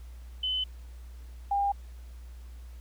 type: tone pair in turn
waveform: sine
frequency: 3030 / 802.5 Hz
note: F#7 / G5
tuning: +40 / +40 cents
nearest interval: octave + major seventh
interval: 2300 cents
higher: first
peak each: -27 / -24 dBFS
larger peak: second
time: 0.43-0.64 / 1.51-1.72 s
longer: neither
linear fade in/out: 5 ms
effects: added 60 Hz sine -42 dBFS peak until 2.8 s + pink hiss -61 dBFS RMS until 2.8 s